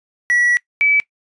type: tone pair in turn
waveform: triangle / sine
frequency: 1938 / 2297 Hz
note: B6 / D7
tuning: -33 / -39 cents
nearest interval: minor third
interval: 294 cents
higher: second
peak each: -11 dBFS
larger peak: neither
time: 0.3-0.57 / 0.81-1 s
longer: first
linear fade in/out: 0 ms
effects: noise-tail reverb RT60 0.1 s tail -20 dB re dry + resampled to 22050 Hz